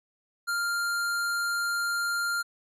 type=tone; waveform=square; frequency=1396.9 Hz; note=F6; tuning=in tune; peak=-27 dBFS; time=0.47-2.43 s; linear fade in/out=20 ms; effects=resampled to 32000 Hz